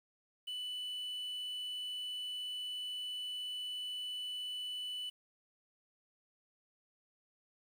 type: tone with quantisation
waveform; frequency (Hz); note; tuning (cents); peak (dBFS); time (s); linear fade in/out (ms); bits
triangle; 2981; F#7; +12; -37; 0.47-5.1; 10; 10
effects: none